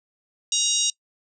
harmonic tone, 947 Hz, A#5, 27 cents sharp, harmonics 3 / 4 / 5 / 6 / 7 / 8 / 9, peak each -30 / -25 / -35 / -26 / -26 / -32 / -33 dBFS, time 0.52-0.9 s, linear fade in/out 2 ms, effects noise-tail reverb RT60 0.1 s tail -22 dB re dry

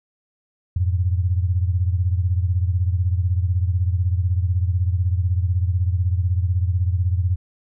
sine beating tone pair, 87.31 / 103.31 Hz, F2 / G#2, 0 / -9 cents, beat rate 16 Hz, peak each -18 / -23 dBFS, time 0.76-7.36 s, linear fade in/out 5 ms, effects none

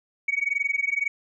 sine tone with amplitude modulation, 2246 Hz, C#7, 22 cents sharp, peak -18 dBFS, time 0.28-1.08 s, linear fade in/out 5 ms, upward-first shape sine, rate 21.8 Hz, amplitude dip 95%, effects tanh soft clip ceiling -15 dBFS

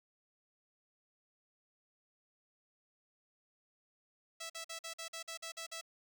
5% pulse tone bursts, 658 Hz, E5, 3 cents flat, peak -31 dBFS, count 10, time 4.4-5.813 s, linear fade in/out 10 ms, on 99 ms, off 47 ms, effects none

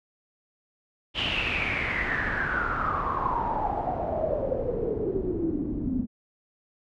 pink noise with low-pass filter sweep, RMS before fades -28 dBFS, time 1.14-6.07 s, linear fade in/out 50 ms, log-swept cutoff 3100 to 240 Hz, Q 9.3, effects none

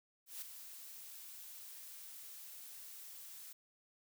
blue noise with ADSR envelope, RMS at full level -44 dBFS, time 0.26-3.53 s, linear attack 160 ms, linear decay 4 ms, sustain -8 dB, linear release 7 ms, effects none

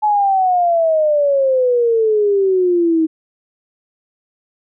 sine exponential sweep, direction down, 857 to 315.2 Hz, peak -11 dBFS, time 0.02-3.07 s, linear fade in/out 20 ms, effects none

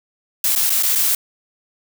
blue noise with dropouts, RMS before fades -17 dBFS, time 0.44-1.15 s, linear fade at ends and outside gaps 2 ms, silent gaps 0.552-0.56 / 0.696-0.702 / 0.826-0.832 / 0.952-0.956 s, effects none

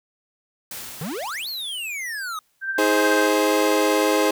white noise with exponential decay, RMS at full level -33 dBFS, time 0.71-2.88 s, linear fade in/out 2 ms, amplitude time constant 470 ms
square exponential two-way sweep, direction up then down, 138.59 to 4483 to 1231 Hz, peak -28 dBFS, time 1.01-2.39 s, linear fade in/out 2 ms, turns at 1.48 s
sine tone with tremolo, 1568 Hz, G6, in tune, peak -21 dBFS, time 2.61-3.3 s, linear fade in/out 50 ms, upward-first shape sine, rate 14 Hz, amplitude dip 50%
30% pulse chord, Ab major, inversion second, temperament equal with one note detuned, 316.9 / 415.3 / 523.3 Hz, Eb4 / Ab4 / C5, +32 / 0 / 0 cents, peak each -19 dBFS, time 2.78-4.31 s, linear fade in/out 5 ms
effects none

